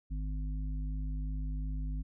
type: harmonic tone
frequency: 51.4 Hz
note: G#1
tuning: 17 cents flat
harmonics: 1 / 3 / 5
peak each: -33 / -43 / -47 dBFS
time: 0.1-2.03 s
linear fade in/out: 20 ms
effects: none